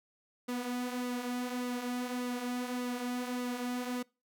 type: tone with flanger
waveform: sawtooth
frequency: 246.9 Hz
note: B3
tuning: in tune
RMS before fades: -36 dBFS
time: 0.48-4.03 s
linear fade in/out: 10 ms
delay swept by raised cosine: 1.2 to 6.3 ms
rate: 1.7 Hz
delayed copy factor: -0.5
effects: noise-tail reverb RT60 0.3 s tail -25 dB re dry